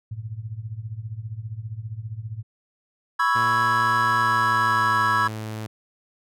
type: tone with tremolo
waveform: sine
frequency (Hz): 110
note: A2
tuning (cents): 0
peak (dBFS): -26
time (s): 0.11-2.43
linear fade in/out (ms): 5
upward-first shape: triangle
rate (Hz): 15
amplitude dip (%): 90
type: chord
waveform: triangle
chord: C# minor seventh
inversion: third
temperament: equal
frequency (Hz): 987.8 / 1108.7 / 1318.5 / 1661.2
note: B5 / C#6 / E6 / G#6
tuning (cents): 0 / 0 / 0 / 0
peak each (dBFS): -22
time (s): 3.19-5.28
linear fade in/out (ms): 10
type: tone with pitch glide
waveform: sawtooth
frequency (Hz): 116.2 to 109.05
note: A#2 to A2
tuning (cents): -5 to -15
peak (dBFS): -26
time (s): 3.35-5.67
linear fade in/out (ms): 10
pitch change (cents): -110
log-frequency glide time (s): 4.11-5.26
effects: none